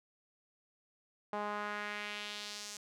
sawtooth tone with band-pass filter sweep, 207.7 Hz, G#3, in tune, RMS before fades -41 dBFS, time 1.33-2.77 s, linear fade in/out 2 ms, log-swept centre 850 to 6700 Hz, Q 1.7, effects none

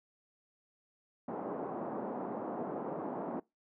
pink band-pass noise, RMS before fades -39 dBFS, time 1.28-3.4 s, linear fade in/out 5 ms, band 210 to 960 Hz, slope 24 dB/octave, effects noise-tail reverb RT60 0.2 s tail -23 dB re dry

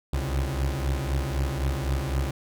30% pulse beating tone pair, 65.9 / 69.8 Hz, C2 / C#2, +13 / +13 cents, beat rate 3.9 Hz, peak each -25 dBFS, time 0.13-2.31 s, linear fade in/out 5 ms, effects none

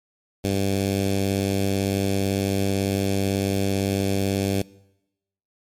10% pulse tone with notch filter, 98 Hz, G2, in tune, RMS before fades -23 dBFS, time 0.44-4.62 s, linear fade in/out 5 ms, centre 1300 Hz, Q 0.74, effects noise-tail reverb RT60 0.9 s tail -22 dB re dry + MP3 64 kbps

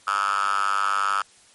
5% pulse tone with high-pass filter, 99.5 Hz, G2, 26 cents sharp, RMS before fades -23 dBFS, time 0.07-1.22 s, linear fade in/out 5 ms, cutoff 1300 Hz, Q 9.2, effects white hiss -54 dBFS RMS until 1.54 s + MP3 48 kbps

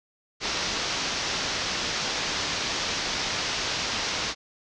white low-pass noise, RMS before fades -29 dBFS, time 0.4-4.35 s, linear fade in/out 50 ms, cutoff 6100 Hz, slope 48 dB/octave, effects none

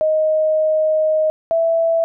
sine tone pair in turn, 624 / 660.9 Hz, D#5 / E5, +5 / +4 cents, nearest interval minor second, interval 99 cents, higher second, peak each -13 / -13 dBFS, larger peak neither, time 0.01-1.3 / 1.51-2.04 s, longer first, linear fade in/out 0 ms, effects none

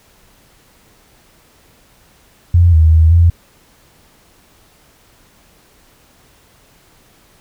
sine tone with pitch steps, 86.6 / 79.7 / 80.3 / 84.9 Hz, F2 / D#2 / E2 / F2, -14 / +42 / -45 / -48 cents, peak -5 dBFS, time 2.54-3.3 s, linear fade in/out 5 ms, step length 190 ms, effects pink hiss -50 dBFS RMS until 7.4 s

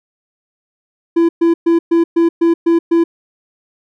triangle tone bursts, 335.7 Hz, E4, 32 cents sharp, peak -6 dBFS, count 8, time 1.16-3.04 s, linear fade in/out 10 ms, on 130 ms, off 120 ms, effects none

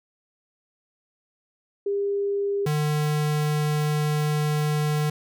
sine / square tone pair in turn, 401.6 / 150.43 Hz, G4 / D3, +42 / +42 cents, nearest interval octave + perfect fourth, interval 1700 cents, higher first, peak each -22 dBFS, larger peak neither, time 1.86-2.66 / 2.66-5.1 s, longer second, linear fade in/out 5 ms, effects none

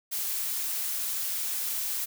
blue noise, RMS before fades -31 dBFS, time 0.11-2.06 s, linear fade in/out 20 ms, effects none

